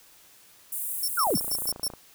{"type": "high-pass noise", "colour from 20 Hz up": "pink", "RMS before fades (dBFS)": -32, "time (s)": [0.72, 1.72], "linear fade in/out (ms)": 5, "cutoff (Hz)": 8800, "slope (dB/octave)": 48}
{"type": "tone bursts", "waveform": "5% pulse", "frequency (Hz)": 5420, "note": "E8", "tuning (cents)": 47, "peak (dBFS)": -20, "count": 6, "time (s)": [1.03, 1.88], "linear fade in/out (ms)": 2, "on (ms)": 50, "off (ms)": 110}
{"type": "linear sweep", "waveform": "sine", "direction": "down", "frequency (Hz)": [1500, 97.8], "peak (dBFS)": -22, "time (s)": [1.17, 1.37], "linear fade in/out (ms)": 10}
{"type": "click train", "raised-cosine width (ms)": 1, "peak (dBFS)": -26, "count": 20, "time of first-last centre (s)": [1.27, 1.937], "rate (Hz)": 28.5}
{"effects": ["white hiss -55 dBFS RMS until 2.14 s"]}